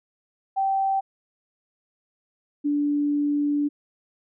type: tone pair in turn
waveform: sine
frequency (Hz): 777 / 291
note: G5 / D4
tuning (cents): -16 / -16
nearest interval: octave + perfect fourth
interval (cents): 1700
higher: first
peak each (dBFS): -20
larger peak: neither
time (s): 0.56-1.01 / 2.64-3.69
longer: second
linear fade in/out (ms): 20
effects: none